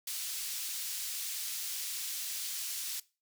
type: high-pass noise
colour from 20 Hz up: pink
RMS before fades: -38 dBFS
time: 0.07-3 s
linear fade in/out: 5 ms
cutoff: 4200 Hz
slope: 12 dB/octave
effects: noise-tail reverb RT60 0.3 s tail -20 dB re dry